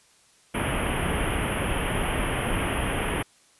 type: band-stop noise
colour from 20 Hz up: pink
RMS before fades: -26 dBFS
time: 0.54-3.23 s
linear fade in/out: 10 ms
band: 3200 to 9700 Hz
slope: 96 dB/octave
effects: white hiss -59 dBFS RMS until 3.59 s + resampled to 24000 Hz